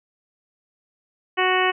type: harmonic tone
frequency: 370 Hz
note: F#4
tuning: in tune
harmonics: 1 / 2 / 3 / 4 / 5 / 6 / 7 / 8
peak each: -23 / -24 / -24 / -29 / -24 / -28 / -28 / -28 dBFS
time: 1.37-1.72 s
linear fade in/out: 20 ms
effects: none